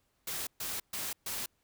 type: noise bursts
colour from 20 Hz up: white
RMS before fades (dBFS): -37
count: 4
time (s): 0.27-1.46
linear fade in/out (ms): 5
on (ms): 200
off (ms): 130
effects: pink hiss -75 dBFS RMS until 1.63 s